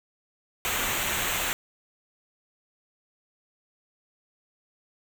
pink noise with comb filter, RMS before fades -28 dBFS, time 0.65-1.53 s, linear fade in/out 0 ms, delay 0.2 ms, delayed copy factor -0.7, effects none

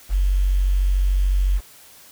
sine tone with quantisation, 46.89 Hz, F#1, 24 cents sharp, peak -15 dBFS, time 0.09-1.61 s, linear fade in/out 50 ms, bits 7, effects white hiss -47 dBFS RMS until 2.11 s

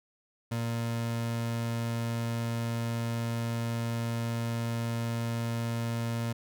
30% pulse tone, 116.3 Hz, A#2, 4 cents flat, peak -27 dBFS, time 0.51-6.33 s, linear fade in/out 10 ms, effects none

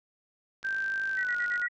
click train, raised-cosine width 0.2 ms, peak -29 dBFS, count 52, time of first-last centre 0.63-1.616 s, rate 51.7 Hz
sine tone with pitch glide, 1568 to 1446.2 Hz, G6 to F#6, 0 to -40 cents, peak -28 dBFS, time 0.64-1.67 s, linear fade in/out 10 ms, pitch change -140 cents, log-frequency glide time 1.11-1.36 s
sine tone bursts, 1930 Hz, B6, 40 cents flat, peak -30 dBFS, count 5, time 1.17-1.685 s, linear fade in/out 10 ms, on 71 ms, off 40 ms
effects none

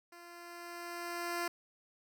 10% pulse tone with level ramp, 345.6 Hz, F4, 18 cents flat, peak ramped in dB -44 to -25 dBFS, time 0.12-1.48 s, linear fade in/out 5 ms, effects none

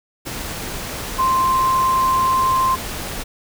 sine tone in noise, 1046.5 Hz, C6, in tune, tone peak -14 dBFS, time 1.18-2.76 s, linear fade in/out 20 ms, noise pink, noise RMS -28 dBFS, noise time 0.25-3.24 s, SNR +11 dB, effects none

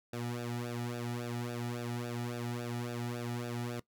sawtooth tone with flanger, 120 Hz, B2, 49 cents flat, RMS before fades -38 dBFS, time 0.13-3.8 s, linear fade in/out 5 ms, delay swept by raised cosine 0.95 to 1.92 ms, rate 3.6 Hz, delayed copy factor -0.9, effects noise-tail reverb RT60 0.1 s tail -19 dB re dry

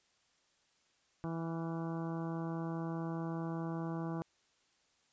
harmonic tone with a mistuned harmonic, 164.81 Hz, E3, in tune, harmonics 1 / 2 / 3 / 4 / 5 / 6 / 7 / 8 / 9, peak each -38 / -41 / -49 / -49 / -49 / -52 / -51 / -58 / -58 dBFS, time 1.24-4.22 s, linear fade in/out 0 ms, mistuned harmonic 8, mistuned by +71 cents, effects white hiss -73 dBFS RMS until 5.12 s + resampled to 16000 Hz

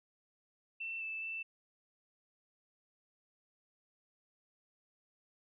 sine tone with pitch steps, 2683 / 2637 / 2660 Hz, E7 / E7 / E7, +30 / 0 / +15 cents, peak -38 dBFS, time 0.8-1.43 s, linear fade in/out 10 ms, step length 210 ms, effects none

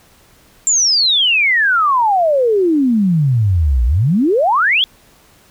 sine exponential two-way sweep, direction down then up, 7430 to 56.5 to 3469 Hz, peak -10 dBFS, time 0.67-4.84 s, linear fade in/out 0 ms, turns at 3.85 s, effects pink hiss -49 dBFS RMS until 5.5 s

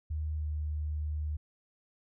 sine tone with pitch glide, 77 to 75.81 Hz, D#2 to D#2, -17 to -44 cents, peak -31 dBFS, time 0.1-1.37 s, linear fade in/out 10 ms, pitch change -27 cents, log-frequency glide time 0.36-0.45 s, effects none

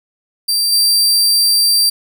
sawtooth tone with level steps, 4699 Hz, D8, in tune, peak -10 / -7 dBFS, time 0.48-1.9 s, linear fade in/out 10 ms, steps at 0.72 s, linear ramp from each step 5 ms, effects none

